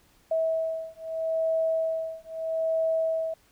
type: beating tone pair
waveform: sine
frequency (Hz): 647 / 647.78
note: E5 / E5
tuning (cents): -32 / -30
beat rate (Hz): 0.78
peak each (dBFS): -28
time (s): 0.31-3.34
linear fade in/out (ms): 5
effects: pink hiss -62 dBFS RMS until 3.51 s